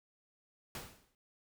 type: noise with exponential decay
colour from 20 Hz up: pink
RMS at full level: -41 dBFS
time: 0.75-1.15 s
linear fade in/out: 1 ms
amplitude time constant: 85 ms
effects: none